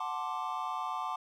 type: chord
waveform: triangle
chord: D dominant seventh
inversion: first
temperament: equal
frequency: 740 / 880 / 1046.5 / 1174.7 Hz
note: F#5 / A5 / C6 / D6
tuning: 0 / 0 / 0 / 0 cents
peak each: -38 / -37 / -37 / -36 dBFS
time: 0-1.16 s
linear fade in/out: 5 ms
effects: none